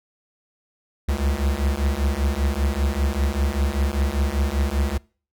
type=beating tone pair; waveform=square; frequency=67 / 72.1 Hz; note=C2 / D2; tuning=+42 / -31 cents; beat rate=5.1 Hz; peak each=-24 / -23 dBFS; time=1.08-4.98 s; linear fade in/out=10 ms; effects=noise-tail reverb RT60 0.4 s tail -25 dB re dry